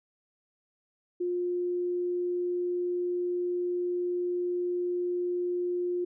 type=tone; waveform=sine; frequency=354.8 Hz; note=F4; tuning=27 cents sharp; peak=-27 dBFS; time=1.2-6.05 s; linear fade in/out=10 ms; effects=none